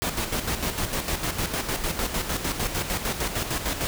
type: noise with tremolo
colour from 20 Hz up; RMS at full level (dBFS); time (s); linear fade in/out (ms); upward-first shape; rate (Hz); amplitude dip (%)
pink; -26; 0.02-3.87; 0; square; 6.6; 55
effects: none